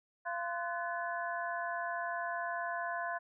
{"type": "harmonic tone with a mistuned harmonic", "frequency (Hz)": 344.4, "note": "F4", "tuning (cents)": -24, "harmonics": [2, 3, 4, 5], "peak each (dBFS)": [-38, -40, -41, -42], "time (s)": [0.25, 3.19], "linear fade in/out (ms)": 20, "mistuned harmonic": 4, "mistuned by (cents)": 140, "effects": []}